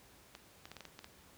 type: clicks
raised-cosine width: 0.2 ms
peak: -30 dBFS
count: 8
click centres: 0.351 / 0.655 / 0.716 / 0.767 / 0.807 / 0.853 / 0.991 / 1.044 s
effects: pink hiss -61 dBFS RMS until 1.37 s + high-pass 60 Hz 12 dB/octave